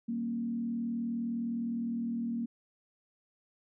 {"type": "tone with frequency modulation", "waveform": "sine", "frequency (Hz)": 233.1, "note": "A#3", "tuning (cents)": 0, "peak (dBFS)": -31, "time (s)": [0.08, 2.46], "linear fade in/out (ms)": 10, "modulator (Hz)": 39.6, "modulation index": 0.52, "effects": []}